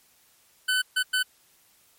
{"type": "tone bursts at uneven times", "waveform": "25% pulse", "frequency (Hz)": 1509, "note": "F#6", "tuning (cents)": 34, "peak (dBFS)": -18, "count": 3, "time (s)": [[0.68, 0.82], [0.96, 1.03], [1.13, 1.23]], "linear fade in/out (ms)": 10, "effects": ["white hiss -61 dBFS RMS until 1.98 s", "MP3 64 kbps"]}